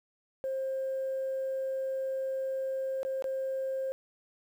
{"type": "tone with dropouts", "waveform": "sine", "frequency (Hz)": 531, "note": "C5", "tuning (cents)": 25, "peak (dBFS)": -29, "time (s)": [0.44, 3.92], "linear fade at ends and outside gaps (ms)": 0, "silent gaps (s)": [[3.031, 3.05], [3.223, 3.242]], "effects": ["tanh soft clip ceiling -27 dBFS", "10-bit"]}